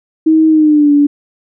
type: tone with pitch glide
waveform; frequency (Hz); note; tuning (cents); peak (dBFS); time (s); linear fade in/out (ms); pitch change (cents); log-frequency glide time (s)
sine; 317 to 289; D#4 to D4; +32 to -28; -5; 0.26-1.07; 10; -160; 0.48-0.92
effects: none